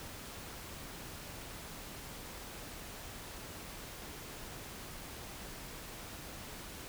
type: silence
effects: pink hiss -47 dBFS RMS until 6.88 s